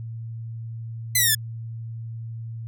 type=exponential sweep; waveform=5% pulse; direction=down; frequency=2060 to 1704 Hz; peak=-7 dBFS; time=1.15-1.35 s; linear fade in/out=5 ms; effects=added 114 Hz sine -31 dBFS peak until 2.67 s